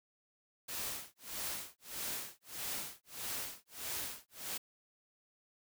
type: noise with tremolo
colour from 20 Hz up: white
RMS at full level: -39 dBFS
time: 0.68-4.58 s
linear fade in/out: 10 ms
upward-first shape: sine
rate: 1.6 Hz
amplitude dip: 100%
effects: none